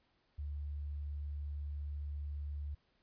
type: tone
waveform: sine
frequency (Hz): 72.8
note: D2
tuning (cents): -15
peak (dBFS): -38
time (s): 0.38-2.75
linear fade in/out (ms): 10
effects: pink hiss -75 dBFS RMS until 3.02 s + resampled to 11025 Hz